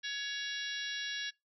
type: harmonic tone with a mistuned harmonic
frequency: 560 Hz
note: C#5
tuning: 18 cents sharp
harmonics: 3 / 4 / 5 / 6 / 7 / 8 / 9 / 10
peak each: -39 / -48 / -45 / -43 / -43 / -52 / -51 / -47 dBFS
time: 0.03-1.31 s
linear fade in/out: 20 ms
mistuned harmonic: 8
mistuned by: -15 cents
effects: noise-tail reverb RT60 0.2 s tail -24 dB re dry